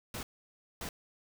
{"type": "noise bursts at uneven times", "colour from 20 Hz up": "pink", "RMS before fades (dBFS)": -40, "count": 2, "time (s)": [[0.14, 0.23], [0.81, 0.89]], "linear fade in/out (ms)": 2, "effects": []}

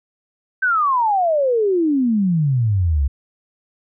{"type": "exponential sweep", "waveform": "sine", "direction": "down", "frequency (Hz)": [1567, 65], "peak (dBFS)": -14, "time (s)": [0.62, 3.08], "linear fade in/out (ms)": 10, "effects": []}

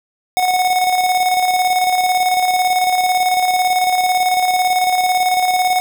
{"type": "tone with tremolo", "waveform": "square", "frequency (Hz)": 735, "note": "F#5", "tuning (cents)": -12, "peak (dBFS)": -12, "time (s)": [0.37, 5.8], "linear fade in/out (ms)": 0, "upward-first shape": "square", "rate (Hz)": 18, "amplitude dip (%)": 40, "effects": []}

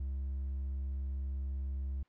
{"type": "tone with hard clipping", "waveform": "sine", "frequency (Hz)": 67.6, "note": "C#2", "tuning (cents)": -43, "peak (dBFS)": -35, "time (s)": [0, 2.03], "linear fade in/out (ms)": 5, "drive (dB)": 2, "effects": ["white hiss -71 dBFS RMS until 2.08 s", "low-pass 2000 Hz 12 dB/octave"]}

